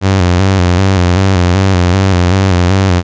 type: tone with vibrato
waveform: sawtooth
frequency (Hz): 92.5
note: F#2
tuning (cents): 0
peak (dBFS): -3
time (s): 0.01-3.03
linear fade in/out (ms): 50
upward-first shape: square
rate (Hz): 2.6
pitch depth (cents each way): 71
effects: resampled to 16000 Hz